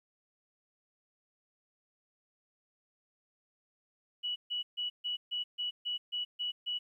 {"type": "tone bursts", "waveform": "sine", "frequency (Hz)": 2940, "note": "F#7", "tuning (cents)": -12, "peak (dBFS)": -32, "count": 10, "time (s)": [4.23, 6.79], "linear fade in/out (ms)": 20, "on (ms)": 130, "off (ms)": 140, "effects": ["12-bit"]}